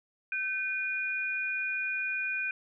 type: tone pair together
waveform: sine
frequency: 1537.2 / 2445 Hz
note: G6 / D#7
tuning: -34 / -31 cents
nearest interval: minor sixth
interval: 803 cents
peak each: -34 / -31 dBFS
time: 0.32-2.51 s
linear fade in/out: 2 ms
effects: none